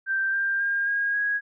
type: tone with pitch steps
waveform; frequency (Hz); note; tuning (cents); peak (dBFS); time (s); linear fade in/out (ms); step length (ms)
sine; 1568 / 1589 / 1610.2 / 1631.8 / 1653.6; G6 / G6 / G6 / G#6 / G#6; 0 / +23 / +46 / -31 / -8; -22; 0.06-1.41; 50; 270
effects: none